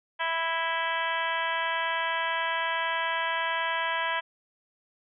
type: harmonic tone with a mistuned harmonic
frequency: 329.2 Hz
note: E4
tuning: 2 cents flat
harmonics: 2 / 3 / 4 / 5 / 6 / 7 / 8 / 9 / 10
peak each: -36 / -30 / -39 / -32 / -35 / -39 / -39 / -38 / -41 dBFS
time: 0.19-4.21 s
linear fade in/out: 20 ms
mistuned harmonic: 9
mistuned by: +54 cents
effects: none